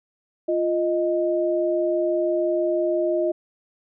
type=tone pair together; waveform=sine; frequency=348.3 / 622.3 Hz; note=F4 / D#5; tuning=-5 / 0 cents; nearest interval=minor seventh; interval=1005 cents; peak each=-22 dBFS; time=0.48-3.32 s; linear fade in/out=10 ms; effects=none